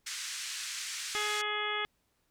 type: band-pass noise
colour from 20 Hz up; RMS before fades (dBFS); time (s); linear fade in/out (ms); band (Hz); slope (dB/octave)
white; -39; 0.06-1.42; 10; 1500 to 7900; 24
type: harmonic tone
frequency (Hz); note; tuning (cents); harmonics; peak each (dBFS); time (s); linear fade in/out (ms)
420; G#4; +19; 1 / 2 / 3 / 4 / 5 / 6 / 7 / 8; -40 / -41 / -37 / -39 / -37 / -43 / -43 / -38; 1.15-1.85; 0
effects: pink hiss -75 dBFS RMS until 2.3 s